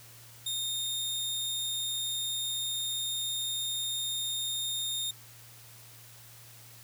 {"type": "tone", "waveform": "sawtooth", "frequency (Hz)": 3666, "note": "A#7", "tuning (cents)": -30, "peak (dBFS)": -28, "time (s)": [0.46, 5.11], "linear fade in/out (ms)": 5, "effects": ["added 116 Hz sine -55 dBFS peak until 6.83 s", "white hiss -53 dBFS RMS until 6.83 s"]}